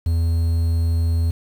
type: tone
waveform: triangle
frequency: 83.1 Hz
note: E2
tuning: 15 cents sharp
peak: -14 dBFS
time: 0.06-1.31 s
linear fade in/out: 5 ms
effects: 7-bit